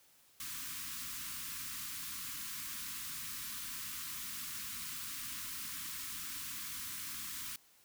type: band-stop noise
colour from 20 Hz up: white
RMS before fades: -43 dBFS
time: 0.4-7.56 s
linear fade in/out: 2 ms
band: 310 to 1000 Hz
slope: 96 dB/octave
effects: white hiss -66 dBFS RMS until 7.84 s